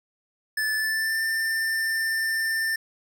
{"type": "tone with pitch glide", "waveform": "square", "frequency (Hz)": [1743, 1791], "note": ["A6", "A6"], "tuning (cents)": [-17, 30], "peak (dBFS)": -24, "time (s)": [0.57, 2.76], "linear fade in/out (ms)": 5, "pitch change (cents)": 47, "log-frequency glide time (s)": [0.75, 1.22], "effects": []}